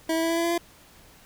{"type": "tone with pitch steps", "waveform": "25% pulse", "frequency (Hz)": [323.8, 326.8, 329.8, 332.9, 336, 339.1, 342.3], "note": ["E4", "E4", "E4", "E4", "E4", "E4", "F4"], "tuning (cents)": [-31, -15, 1, 17, 33, 49, -35], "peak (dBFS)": -19, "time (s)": [0.09, 0.58], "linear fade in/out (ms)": 5, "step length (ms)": 70, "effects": ["pink hiss -53 dBFS RMS until 1.25 s"]}